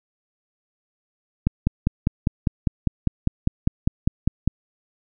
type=click train; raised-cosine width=5 ms; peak=-5 dBFS; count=16; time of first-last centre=1.47-4.476 s; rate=4.99 Hz; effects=none